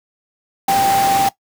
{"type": "tone in noise", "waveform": "sine", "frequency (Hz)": 786, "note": "G5", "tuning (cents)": 4, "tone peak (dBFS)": -12, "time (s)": [0.68, 1.29], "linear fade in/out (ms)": 5, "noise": "pink", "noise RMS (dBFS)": -21, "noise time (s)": [0.68, 1.29], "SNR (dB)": 6, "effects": ["noise-tail reverb RT60 0.1 s tail -17 dB re dry", "high-pass 150 Hz 12 dB/octave"]}